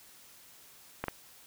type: clicks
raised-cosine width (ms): 0.5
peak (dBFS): -17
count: 2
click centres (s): 1.04 / 1.083
effects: white hiss -56 dBFS RMS until 1.46 s